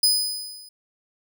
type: tone with level ramp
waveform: sawtooth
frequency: 5000 Hz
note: D#8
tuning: 8 cents sharp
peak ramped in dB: -11 to -41 dBFS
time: 0.03-0.69 s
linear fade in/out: 5 ms
effects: none